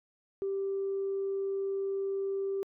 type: tone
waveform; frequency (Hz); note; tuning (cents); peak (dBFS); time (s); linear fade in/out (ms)
sine; 391.5; G4; -2; -29; 0.42-2.63; 0
effects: tanh soft clip ceiling -25 dBFS